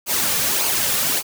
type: noise with flanger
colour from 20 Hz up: white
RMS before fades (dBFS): -20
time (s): 0.06-1.23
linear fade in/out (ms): 50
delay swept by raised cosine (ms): 0.53 to 3.13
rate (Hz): 1.7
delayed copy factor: -0.6
effects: none